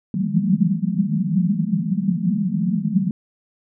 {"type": "band-pass noise", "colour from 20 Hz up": "pink", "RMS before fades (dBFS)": -20, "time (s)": [0.14, 3.11], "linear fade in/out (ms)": 2, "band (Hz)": [160, 220], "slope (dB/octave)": 96, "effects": []}